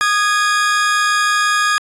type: tone pair together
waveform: 40% pulse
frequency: 1229.5 / 1661.2 Hz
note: D#6 / G#6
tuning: -21 / 0 cents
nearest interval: perfect fourth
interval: 521 cents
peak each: -15 dBFS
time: 0.01-1.78 s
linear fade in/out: 0 ms
effects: resampled to 22050 Hz